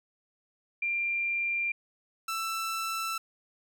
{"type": "tone pair in turn", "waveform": ["sine", "sawtooth"], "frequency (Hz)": [2381, 1329.4], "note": ["D7", "E6"], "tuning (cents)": [23, 14], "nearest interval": "minor seventh", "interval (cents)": 1009, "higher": "first", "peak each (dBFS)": -27, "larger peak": "neither", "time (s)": [[0.82, 1.72], [2.28, 3.18]], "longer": "neither", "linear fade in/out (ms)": 5, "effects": []}